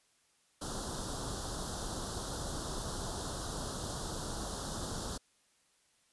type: band-stop noise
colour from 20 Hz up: pink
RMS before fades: -39 dBFS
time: 0.61-5.18 s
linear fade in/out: 10 ms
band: 1500 to 3400 Hz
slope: 48 dB/octave
effects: white hiss -71 dBFS RMS until 6.12 s + resampled to 24000 Hz